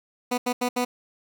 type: tone bursts at uneven times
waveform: 15% pulse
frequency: 246.9 Hz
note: B3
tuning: in tune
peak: -16 dBFS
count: 4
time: 0.31-0.38 / 0.46-0.53 / 0.61-0.69 / 0.76-0.85 s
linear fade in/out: 10 ms
effects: none